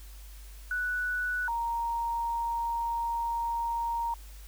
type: tone pair in turn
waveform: sine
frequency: 1480 / 932.3 Hz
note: F#6 / A#5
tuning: 0 / 0 cents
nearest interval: minor sixth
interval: 800 cents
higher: first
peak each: -28 dBFS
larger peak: neither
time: 0.71-1.48 / 1.48-4.14 s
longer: second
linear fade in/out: 2 ms
effects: added 50 Hz sine -44 dBFS peak until 4.47 s + white hiss -55 dBFS RMS until 4.47 s